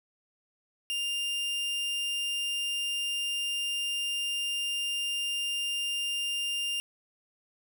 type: tone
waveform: 40% pulse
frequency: 2800 Hz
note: F7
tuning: 4 cents sharp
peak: -28 dBFS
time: 0.9-6.8 s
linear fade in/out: 0 ms
effects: none